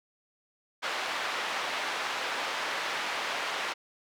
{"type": "band-pass noise", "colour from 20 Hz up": "pink", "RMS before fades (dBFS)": -33, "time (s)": [0.82, 3.74], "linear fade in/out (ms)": 20, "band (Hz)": [760, 3500], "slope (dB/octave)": 12, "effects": []}